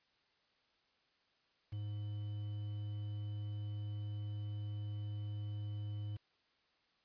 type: tone with quantisation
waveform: triangle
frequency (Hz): 104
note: G#2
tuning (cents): +3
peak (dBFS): -37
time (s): 1.72-6.17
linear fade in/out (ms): 10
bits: 10
effects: white hiss -75 dBFS RMS until 7.04 s + resampled to 11025 Hz